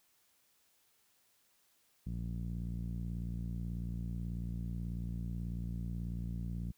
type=tone with low-pass filter; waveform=sawtooth; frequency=58.27 Hz; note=A#1; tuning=in tune; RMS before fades=-39 dBFS; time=2.06-6.72 s; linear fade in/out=10 ms; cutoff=180 Hz; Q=2.5; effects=white hiss -72 dBFS RMS until 6.77 s